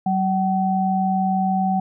sine tone pair together, 189.5 / 758.9 Hz, F#3 / F#5, +42 / +44 cents, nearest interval 2 octaves, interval 2402 cents, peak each -20 dBFS, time 0.06-1.8 s, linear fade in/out 5 ms, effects none

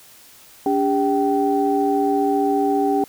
sine tone cluster, 286.2 / 400.9 / 773 Hz, D4 / G4 / G5, -45 / +39 / -24 cents, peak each -20 dBFS, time 0.66-3.04 s, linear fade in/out 2 ms, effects tanh soft clip ceiling -6 dBFS + white hiss -47 dBFS RMS until 3.08 s

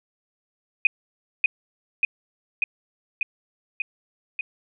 sine tone with echo, 2489 Hz, D#7, in tune, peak -12 dBFS, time 0.85-0.87 s, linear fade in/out 2 ms, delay 590 ms, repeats 6, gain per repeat -2 dB, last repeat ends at 4.41 s, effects none

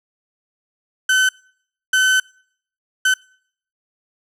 35% pulse tone bursts at uneven times, 1522 Hz, F#6, 48 cents sharp, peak -11 dBFS, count 3, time 1.09-1.29 / 1.93-2.2 / 3.05-3.14 s, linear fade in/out 5 ms, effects noise-tail reverb RT60 0.6 s tail -25 dB re dry + low-pass 11000 Hz 12 dB/octave

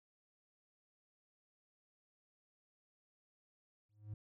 triangle tone with exponential growth, 105.4 Hz, G#2, 26 cents sharp, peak -37 dBFS, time 3.89-4.14 s, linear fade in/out 5 ms, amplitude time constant 53 ms, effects tanh soft clip ceiling -33 dBFS

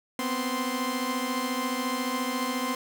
sawtooth tone cluster, 246 / 260.3 / 1045 Hz, B3 / C4 / C6, -7 / -9 / -2 cents, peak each -28 dBFS, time 0.19-2.75 s, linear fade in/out 2 ms, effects none

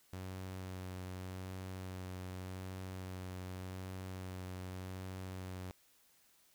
sawtooth tone with vibrato, 92.9 Hz, F#2, 7 cents sharp, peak -39 dBFS, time 0.13-5.71 s, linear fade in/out 0 ms, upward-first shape sine, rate 0.85 Hz, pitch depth 16 cents each way, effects white hiss -69 dBFS RMS until 6.54 s

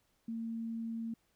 sine tone, 227.7 Hz, A#3, 40 cents flat, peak -36 dBFS, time 0.28-1.14 s, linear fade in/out 5 ms, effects pink hiss -75 dBFS RMS until 1.35 s

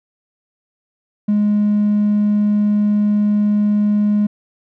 triangle tone, 208.1 Hz, G#3, 4 cents sharp, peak -9 dBFS, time 1.28-4.27 s, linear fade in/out 10 ms, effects tanh soft clip ceiling -8 dBFS

